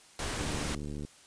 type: noise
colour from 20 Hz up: pink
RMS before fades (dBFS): -35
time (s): 0.19-0.75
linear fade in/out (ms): 2
type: click train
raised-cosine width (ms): 3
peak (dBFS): -27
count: 48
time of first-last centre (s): 0.41-1.049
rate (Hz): 73.5
effects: white hiss -57 dBFS RMS until 1.26 s + resampled to 22050 Hz